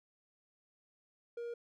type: tone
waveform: triangle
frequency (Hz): 472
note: A#4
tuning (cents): +22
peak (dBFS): -37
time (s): 1.37-1.54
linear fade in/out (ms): 5
effects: none